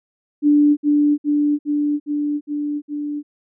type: tone with echo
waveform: sine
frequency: 293.7 Hz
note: D4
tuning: in tune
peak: -10 dBFS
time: 0.42-0.77 s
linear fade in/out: 50 ms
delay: 410 ms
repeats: 6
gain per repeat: -2 dB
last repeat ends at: 3.23 s
effects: none